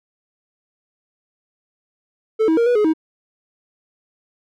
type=tone with pitch steps; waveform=triangle; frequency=439.6 / 321.6 / 466.8 / 486.9 / 421.5 / 317.4 Hz; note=A4 / E4 / A#4 / B4 / G#4 / D#4; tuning=-2 / -43 / +2 / -25 / +26 / +35 cents; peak=-11 dBFS; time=2.39-2.936 s; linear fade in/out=20 ms; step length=91 ms; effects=none